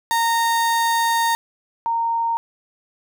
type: tone pair in turn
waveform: 35% pulse / sine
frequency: 923 / 923 Hz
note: A#5 / A#5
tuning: -17 / -17 cents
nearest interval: unison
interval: 0 cents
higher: neither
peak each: -15 / -18 dBFS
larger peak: first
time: 0.11-1.35 / 1.86-2.37 s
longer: first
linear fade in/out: 0 ms
effects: none